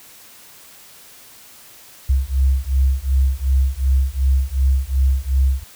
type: beating tone pair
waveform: sine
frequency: 65.41 / 68.11 Hz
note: C2 / C#2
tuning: 0 / -30 cents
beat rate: 2.7 Hz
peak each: -17 dBFS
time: 2.09-5.64 s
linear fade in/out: 10 ms
effects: white hiss -44 dBFS RMS until 5.75 s